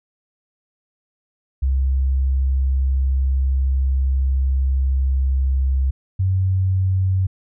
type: tone pair in turn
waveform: sine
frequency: 66.4 / 94.1 Hz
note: C2 / F#2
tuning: +26 / +30 cents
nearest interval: tritone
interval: 604 cents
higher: second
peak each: -15 / -15 dBFS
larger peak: neither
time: 1.62-5.91 / 6.19-7.27 s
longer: first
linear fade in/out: 10 ms
effects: none